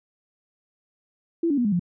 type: tone with pitch steps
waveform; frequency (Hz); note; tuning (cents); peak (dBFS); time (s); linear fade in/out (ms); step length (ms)
sine; 335.1 / 285.1 / 242.5 / 206.3 / 175.47; E4 / C#4 / B3 / G#3 / F3; +29 / +49 / -31 / -11 / +8; -19; 1.43-1.795; 5; 73
effects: none